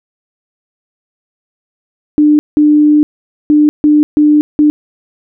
sine tone bursts at uneven times, 299 Hz, D4, 31 cents sharp, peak -4 dBFS, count 6, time 2.18-2.39 / 2.57-3.03 / 3.5-3.69 / 3.84-4.03 / 4.17-4.41 / 4.59-4.7 s, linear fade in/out 0 ms, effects none

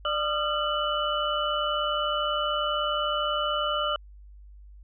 sine tone cluster, 595 / 1215 / 1368 / 2976 Hz, D5 / D#6 / F6 / F#7, +22 / -42 / -36 / +9 cents, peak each -30 dBFS, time 0.05-3.96 s, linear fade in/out 2 ms, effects added 50 Hz sine -45 dBFS peak until 4.83 s

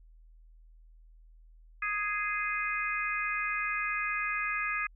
harmonic tone, 415.3 Hz, G#4, in tune, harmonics 3 / 4 / 5 / 6, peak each -35 / -35 / -35 / -35 dBFS, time 1.82-4.87 s, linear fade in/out 5 ms, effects added 40 Hz sine -53 dBFS peak until 4.95 s

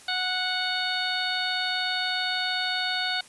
harmonic tone, 737 Hz, F#5, 7 cents flat, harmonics 1 / 2 / 3 / 4 / 5 / 6, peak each -33 / -30 / -35 / -35 / -31 / -32 dBFS, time 0.08-3.21 s, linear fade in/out 5 ms, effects white hiss -50 dBFS RMS until 3.28 s + resampled to 24000 Hz

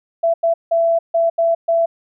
sine tone bursts at uneven times, 668 Hz, E5, 23 cents sharp, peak -12 dBFS, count 6, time 0.23-0.34 / 0.43-0.54 / 0.71-0.99 / 1.14-1.3 / 1.38-1.55 / 1.68-1.86 s, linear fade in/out 10 ms, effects none

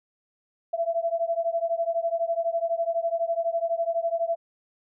sine beating tone pair, 665 / 677 Hz, E5 / E5, +15 / +46 cents, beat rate 12 Hz, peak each -26 / -27 dBFS, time 0.73-4.36 s, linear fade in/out 10 ms, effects none

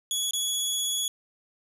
20% pulse tone with dropouts, 3371 Hz, G#7, 25 cents sharp, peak -20 dBFS, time 0.11-1.08 s, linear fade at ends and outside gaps 1 ms, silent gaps 0.309-0.334 s, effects none

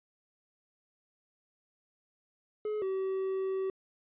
triangle tone pair in turn, 424.8 / 382.1 Hz, G#4 / G4, +39 / -44 cents, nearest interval major second, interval 183 cents, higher first, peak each -29 / -28 dBFS, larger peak second, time 2.65-2.82 / 2.82-3.7 s, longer second, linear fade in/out 2 ms, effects resampled to 8000 Hz

